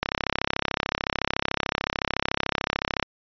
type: click train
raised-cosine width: 0.3 ms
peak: -6 dBFS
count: 102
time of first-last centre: 0.03-3.027 s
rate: 33.7 Hz
effects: resampled to 11025 Hz